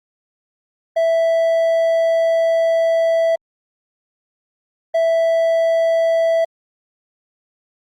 triangle tone bursts at uneven times, 659.3 Hz, E5, in tune, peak -11 dBFS, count 2, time 0.96-3.36 / 4.94-6.45 s, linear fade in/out 10 ms, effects Opus 48 kbps

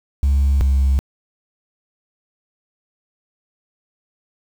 sine tone pair in turn, 69.3 / 67.64 Hz, C#2 / C#2, 0 / -42 cents, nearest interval unison, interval 42 cents, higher first, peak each -10 dBFS, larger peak neither, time 0.23-0.61 / 0.61-0.99 s, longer neither, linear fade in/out 0 ms, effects tanh soft clip ceiling -11 dBFS + 7-bit

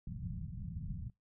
white low-pass noise, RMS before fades -42 dBFS, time 0.07-1.1 s, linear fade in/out 2 ms, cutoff 180 Hz, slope 48 dB/octave, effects noise-tail reverb RT60 0.2 s tail -25 dB re dry

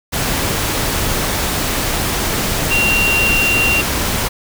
sine tone in noise, 2758 Hz, F7, 22 cents flat, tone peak -13 dBFS, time 2.7-3.82 s, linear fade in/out 20 ms, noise pink, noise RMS -18 dBFS, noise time 0.12-4.29 s, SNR +2 dB, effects none

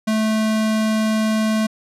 square tone, 218 Hz, A3, 16 cents flat, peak -17 dBFS, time 0.07-1.67 s, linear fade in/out 10 ms, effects low-pass 11000 Hz 12 dB/octave

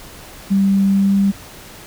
sine tone with pitch glide, 196 to 197.59 Hz, G3 to G3, 0 to +14 cents, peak -11 dBFS, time 0.5-1.32 s, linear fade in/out 20 ms, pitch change +14 cents, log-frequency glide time 0.91-1.17 s, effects pink hiss -38 dBFS RMS until 1.86 s

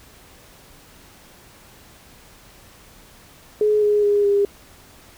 sine tone with pitch steps, 422.9 / 416.4 / 409.9 / 403.6 Hz, G#4 / G#4 / G#4 / G#4, +31 / +5 / -23 / -49 cents, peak -14 dBFS, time 3.61-4.45 s, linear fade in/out 2 ms, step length 210 ms, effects pink hiss -48 dBFS RMS until 5.17 s

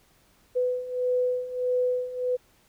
sine beating tone pair, 498.5 / 500.1 Hz, B4 / B4, +16 / +22 cents, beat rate 1.6 Hz, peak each -29 / -25 dBFS, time 0.55-2.37 s, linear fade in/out 20 ms, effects pink hiss -62 dBFS RMS until 2.68 s

